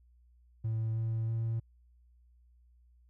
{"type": "tone with pitch steps", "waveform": "triangle", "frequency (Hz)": [111.6, 112.64, 113.68], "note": ["A2", "A2", "A#2"], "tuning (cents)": [25, 41, -43], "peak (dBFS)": -27, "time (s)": [0.64, 1.6], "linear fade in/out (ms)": 10, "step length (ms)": 320, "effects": ["tanh soft clip ceiling -25 dBFS", "added 60 Hz sine -60 dBFS peak until 3.09 s"]}